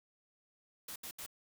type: noise bursts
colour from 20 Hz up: white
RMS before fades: -45 dBFS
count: 3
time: 0.88-1.263 s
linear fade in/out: 5 ms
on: 79 ms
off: 73 ms
effects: none